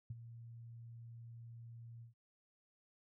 sine tone with ADSR envelope, 116.4 Hz, A#2, 2 cents flat, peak -39 dBFS, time 0.1-2.14 s, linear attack 5 ms, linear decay 32 ms, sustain -11 dB, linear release 120 ms, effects none

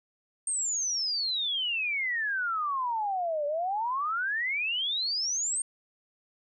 sine exponential two-way sweep, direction down then up, 8700 to 571 to 8700 Hz, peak -27 dBFS, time 0.47-5.62 s, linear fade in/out 2 ms, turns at 3.46 s, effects none

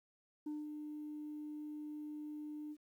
sine tone with ADSR envelope, 300.5 Hz, D4, 40 cents sharp, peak -36 dBFS, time 0.46-2.77 s, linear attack 8 ms, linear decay 190 ms, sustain -6 dB, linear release 57 ms, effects tanh soft clip ceiling -38 dBFS + 12-bit

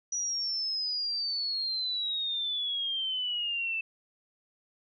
sine exponential sweep, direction down, 5870 to 2637 Hz, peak -29 dBFS, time 0.12-3.81 s, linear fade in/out 5 ms, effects none

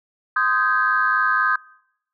sine chord, Ab major seventh, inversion first, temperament just, 1038.3 / 1245.9 / 1557.4 / 1661.2 Hz, C6 / Eb6 / G6 / Ab6, -14 / +2 / -12 / 0 cents, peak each -25 / -20 / -20 / -24 dBFS, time 0.36-1.56 s, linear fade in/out 5 ms, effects noise-tail reverb RT60 0.8 s tail -25 dB re dry + tanh soft clip ceiling -6 dBFS

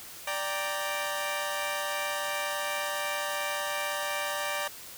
15% pulse chord, G minor, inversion second, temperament equal, 587.3 / 784 / 932.3 Hz, D5 / G5 / Bb5, 0 / 0 / 0 cents, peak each -26 / -30 / -30 dBFS, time 0.27-4.68 s, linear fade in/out 5 ms, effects white hiss -45 dBFS RMS until 4.97 s

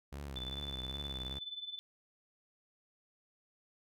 sawtooth tone with vibrato, 67.5 Hz, C#2, 45 cents flat, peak -38 dBFS, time 0.12-1.39 s, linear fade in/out 10 ms, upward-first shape sine, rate 2.5 Hz, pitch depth 110 cents each way
sine tone with tremolo, 3509 Hz, A7, 5 cents flat, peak -38 dBFS, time 0.36-1.79 s, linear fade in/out 0 ms, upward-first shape sine, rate 19 Hz, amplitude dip 75%
effects none

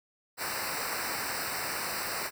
pink noise with comb filter, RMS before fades -34 dBFS, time 0.37-2.31 s, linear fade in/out 50 ms, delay 0.3 ms, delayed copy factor -1, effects none

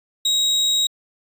35% pulse tone, 3806 Hz, A#7, 35 cents sharp, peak -14 dBFS, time 0.25-0.87 s, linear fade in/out 5 ms, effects resampled to 32000 Hz

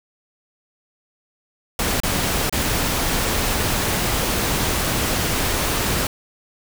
pink noise with dropouts, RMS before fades -21 dBFS, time 1.79-6.07 s, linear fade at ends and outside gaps 2 ms, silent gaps 2.002-2.034 / 2.496-2.525 s, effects none

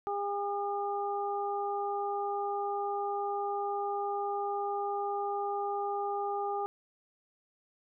harmonic tone, 404.7 Hz, G#4, 45 cents flat, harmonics 1 / 2 / 3, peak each -35 / -33 / -39 dBFS, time 0.07-6.66 s, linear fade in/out 0 ms, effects none

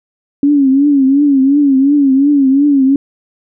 sine tone with vibrato, 277.8 Hz, C#4, 4 cents sharp, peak -6 dBFS, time 0.43-2.96 s, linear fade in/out 2 ms, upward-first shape triangle, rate 2.8 Hz, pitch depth 110 cents each way, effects none

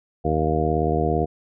harmonic tone, 77.78 Hz, D#2, in tune, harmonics 1 / 2 / 3 / 4 / 5 / 6 / 7 / 8 / 9, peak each -26 / -26 / -30 / -28 / -26 / -26 / -37 / -35 / -25 dBFS, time 0.24-1.26 s, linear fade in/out 20 ms, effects none

